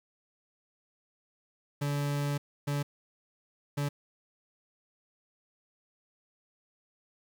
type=tone bursts at uneven times; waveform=40% pulse; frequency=143.8 Hz; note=D3; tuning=36 cents flat; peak=-28 dBFS; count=3; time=1.81-2.38 / 2.67-2.83 / 3.77-3.89 s; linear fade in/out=10 ms; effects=10-bit